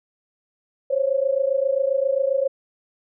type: tone pair together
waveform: sine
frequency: 528.5 / 556 Hz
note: C5 / C#5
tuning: +17 / +5 cents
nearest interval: minor second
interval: 88 cents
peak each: -21 dBFS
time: 0.9-2.48 s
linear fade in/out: 10 ms
effects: none